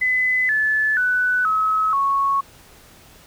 sine tone with pitch steps, 2015 / 1734 / 1492.2 / 1284.1 / 1105.1 Hz, B6 / A6 / F#6 / E6 / C#6, +34 / -26 / +14 / -46 / -6 cents, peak -16 dBFS, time 0.01-2.41 s, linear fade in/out 10 ms, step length 480 ms, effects pink hiss -48 dBFS RMS until 3.26 s

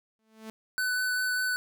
sawtooth tone with exponential growth, 220 Hz, A3, in tune, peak -33 dBFS, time 0.19-0.5 s, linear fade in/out 0 ms, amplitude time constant 67 ms
square tone with vibrato, 1500 Hz, F#6, 23 cents sharp, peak -27 dBFS, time 0.78-1.56 s, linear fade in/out 0 ms, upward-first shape sine, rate 5 Hz, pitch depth 9 cents each way
effects none

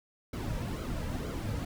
brown noise with flanger, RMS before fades -35 dBFS, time 0.33-1.65 s, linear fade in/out 5 ms, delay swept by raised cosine 1.1 to 2.8 ms, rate 2.1 Hz, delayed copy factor -0.65, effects none

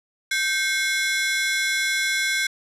sawtooth ring-modulated tone, 1862 Hz, A#6, 2 cents flat, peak -14 dBFS, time 0.31-2.47 s, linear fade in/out 5 ms, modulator 301 Hz, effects low-pass 10000 Hz 12 dB/octave

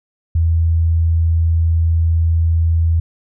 sine tone, 82.41 Hz, E2, in tune, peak -11 dBFS, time 0.35-3 s, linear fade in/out 5 ms, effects none

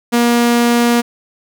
sawtooth tone, 237.8 Hz, A#3, 35 cents sharp, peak -6 dBFS, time 0.12-1.02 s, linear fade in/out 20 ms, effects none

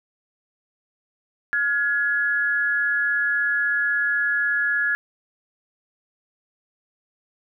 sine tone pair together, 1426 / 1689.7 Hz, F6 / G#6, +36 / +29 cents, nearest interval minor third, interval 293 cents, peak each -25 / -20 dBFS, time 1.53-4.95 s, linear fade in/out 0 ms, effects none

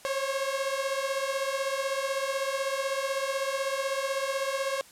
sawtooth beating tone pair, 535 / 551 Hz, C5 / C#5, +38 / -11 cents, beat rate 16 Hz, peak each -27 dBFS, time 0.05-4.81 s, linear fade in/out 0 ms, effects white hiss -53 dBFS RMS until 4.91 s + low-pass 11000 Hz 12 dB/octave

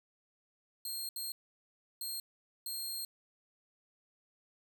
15% pulse tone bursts at uneven times, 4217 Hz, C8, 13 cents sharp, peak -31 dBFS, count 4, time 0.85-1.09 / 1.16-1.32 / 2.01-2.2 / 2.66-3.05 s, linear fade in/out 2 ms, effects none

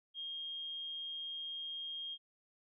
sine tone, 3232 Hz, G#7, 48 cents flat, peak -40 dBFS, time 0.14-2.18 s, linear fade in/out 50 ms, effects none

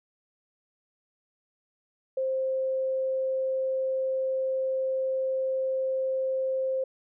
sine tone, 526 Hz, C5, 9 cents sharp, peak -25 dBFS, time 2.17-6.84 s, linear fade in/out 5 ms, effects none

